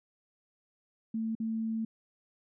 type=tone with dropouts; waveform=sine; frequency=223.3 Hz; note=A3; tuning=26 cents sharp; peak=-30 dBFS; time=1.14-1.85 s; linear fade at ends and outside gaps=5 ms; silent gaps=1.352-1.4 s; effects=none